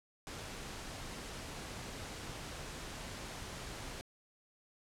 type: noise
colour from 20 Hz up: pink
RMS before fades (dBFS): -45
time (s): 0.27-4.01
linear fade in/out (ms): 0
effects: low-pass 9000 Hz 12 dB/octave